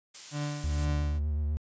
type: noise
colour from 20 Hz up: blue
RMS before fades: -40 dBFS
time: 0.14-0.86 s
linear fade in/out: 10 ms
type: tone with tremolo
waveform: 35% pulse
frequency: 146.83 Hz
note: D3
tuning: in tune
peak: -28 dBFS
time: 0.31-1.2 s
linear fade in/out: 50 ms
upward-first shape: triangle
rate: 2.1 Hz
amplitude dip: 75%
type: tone with vibrato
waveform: triangle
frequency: 74.6 Hz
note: D2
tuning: 28 cents sharp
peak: -25 dBFS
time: 0.64-1.57 s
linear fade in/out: 0 ms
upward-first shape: sine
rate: 8.2 Hz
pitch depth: 39 cents each way
effects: resampled to 16000 Hz